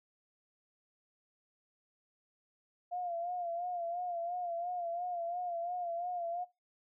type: tone with vibrato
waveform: sine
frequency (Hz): 698.5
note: F5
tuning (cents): 0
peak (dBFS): -35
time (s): 2.91-6.45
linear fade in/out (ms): 20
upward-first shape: sine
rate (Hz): 2.9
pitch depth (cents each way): 60
effects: noise-tail reverb RT60 0.2 s tail -18 dB re dry